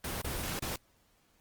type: noise with dropouts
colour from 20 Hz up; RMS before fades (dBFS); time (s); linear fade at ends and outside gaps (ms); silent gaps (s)
pink; -36; 0.04-0.76; 2; 0.217-0.244 / 0.592-0.622
effects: pink hiss -69 dBFS RMS until 1.4 s + Opus 24 kbps